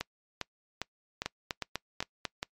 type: two click trains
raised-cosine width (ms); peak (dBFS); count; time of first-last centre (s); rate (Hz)
0.2; -14 / -15; 5 / 7; 1.26-2.253 / 0.01-2.429; 4.03 / 2.48
effects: noise-tail reverb RT60 0.1 s tail -24 dB re dry + MP3 96 kbps